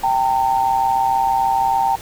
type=tone pair together; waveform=sine; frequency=784.5 / 911 Hz; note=G5 / A#5; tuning=+1 / -40 cents; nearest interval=minor third; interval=259 cents; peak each=-17 dBFS; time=0.03-1.96 s; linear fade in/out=10 ms; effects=pink hiss -36 dBFS RMS until 2.01 s